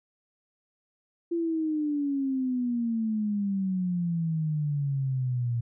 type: exponential sweep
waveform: sine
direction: down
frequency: 342.4 to 116.7 Hz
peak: -25 dBFS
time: 1.31-5.61 s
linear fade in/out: 10 ms
effects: none